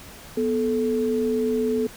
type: tone pair together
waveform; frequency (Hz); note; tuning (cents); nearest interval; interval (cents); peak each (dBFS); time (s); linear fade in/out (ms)
sine; 245.7 / 436.1; B3 / A4; -9 / -15; minor seventh; 994; -24 / -22; 0.37-1.87; 5
effects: pink hiss -43 dBFS RMS until 1.96 s